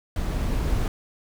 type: noise with level ramp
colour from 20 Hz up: brown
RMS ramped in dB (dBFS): -26 to -23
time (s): 0.16-0.88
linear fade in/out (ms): 2
effects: none